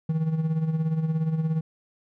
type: tone with tremolo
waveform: triangle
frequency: 159.6 Hz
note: D#3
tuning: 44 cents sharp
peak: -18 dBFS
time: 0.09-1.61 s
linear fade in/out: 5 ms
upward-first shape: sine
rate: 17 Hz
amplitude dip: 60%
effects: none